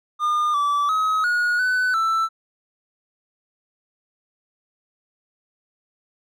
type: tone with pitch steps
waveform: triangle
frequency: 1212 / 1157 / 1274 / 1448 / 1502 / 1327 Hz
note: D#6 / D6 / D#6 / F#6 / F#6 / E6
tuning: -46 / -26 / +41 / -38 / +26 / +11 cents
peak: -16 dBFS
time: 0.19-2.29 s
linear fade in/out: 50 ms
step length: 350 ms
effects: none